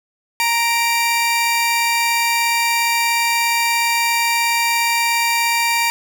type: tone pair together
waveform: sawtooth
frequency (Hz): 932.2 / 2349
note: A#5 / D7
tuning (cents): 0 / 0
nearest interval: octave + major third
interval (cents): 1600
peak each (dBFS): -14 / -15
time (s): 0.4-5.9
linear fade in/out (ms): 0
effects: none